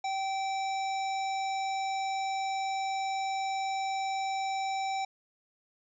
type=harmonic tone; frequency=774 Hz; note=G5; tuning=22 cents flat; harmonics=1 / 3 / 5 / 7 / 9; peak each=-30 / -40 / -44 / -47 / -49 dBFS; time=0.04-5.05 s; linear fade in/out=5 ms; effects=none